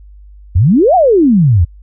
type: exponential two-way sweep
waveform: sine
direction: up then down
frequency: 76.6 to 773 to 76.6 Hz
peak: -5 dBFS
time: 0.55-1.65 s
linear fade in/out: 10 ms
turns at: 0.95 s
effects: added 50 Hz sine -34 dBFS peak until 1.82 s